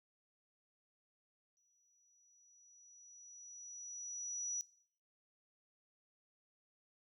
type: tone with exponential growth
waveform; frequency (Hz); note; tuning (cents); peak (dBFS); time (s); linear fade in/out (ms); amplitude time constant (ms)
sine; 5870; F#8; -15; -36; 1.57-4.61; 0; 660
effects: noise-tail reverb RT60 0.5 s tail -18 dB re dry